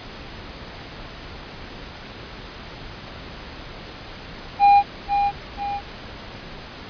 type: tone with echo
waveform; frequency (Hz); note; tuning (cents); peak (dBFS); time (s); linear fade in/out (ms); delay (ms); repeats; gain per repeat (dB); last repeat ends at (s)
triangle; 808; G#5; -48; -8; 4.59-4.83; 50; 490; 2; -7; 5.81
effects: pink hiss -37 dBFS RMS until 6.89 s + resampled to 11025 Hz